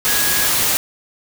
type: tone in noise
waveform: sine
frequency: 1661.2 Hz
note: G#6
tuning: in tune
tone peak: -24 dBFS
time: 0.08-0.47 s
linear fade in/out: 0 ms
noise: white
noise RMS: -17 dBFS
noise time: 0.05-0.77 s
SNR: -10 dB
effects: none